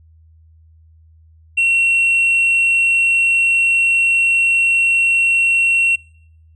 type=tone with tanh clipping; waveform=sine; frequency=2725 Hz; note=F7; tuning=43 cents flat; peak=-12 dBFS; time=1.57-5.96 s; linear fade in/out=10 ms; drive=1 dB; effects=noise-tail reverb RT60 0.8 s tail -26 dB re dry + added 80 Hz sine -45 dBFS peak until 6.55 s